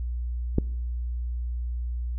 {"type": "click", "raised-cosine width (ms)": 3, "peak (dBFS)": -8, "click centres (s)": 0.584, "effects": ["noise-tail reverb RT60 0.8 s tail -24 dB re dry", "added 60 Hz sine -27 dBFS peak until 2.18 s"]}